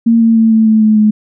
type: tone with pitch steps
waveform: sine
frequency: 230 / 227.1 / 224.2 / 221.4 / 218.6 / 215.8 / 213.1 Hz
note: A#3 / A#3 / A3 / A3 / A3 / A3 / G#3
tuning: -23 / -45 / +33 / +11 / -11 / -33 / +45 cents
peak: -5 dBFS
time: 0.06-1.11 s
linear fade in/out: 10 ms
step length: 150 ms
effects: none